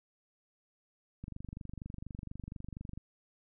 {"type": "click train", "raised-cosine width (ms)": 5, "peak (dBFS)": -30, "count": 43, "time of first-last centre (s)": [1.24, 2.976], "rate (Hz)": 24.2, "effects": []}